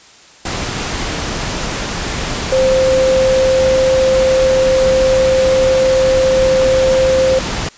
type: tone in noise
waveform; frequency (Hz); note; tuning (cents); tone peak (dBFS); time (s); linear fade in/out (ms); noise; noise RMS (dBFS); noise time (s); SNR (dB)
sine; 523.3; C5; 0; -9; 2.52-7.39; 5; pink; -20; 0.45-7.69; +8
effects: white hiss -42 dBFS RMS until 7.77 s + resampled to 16000 Hz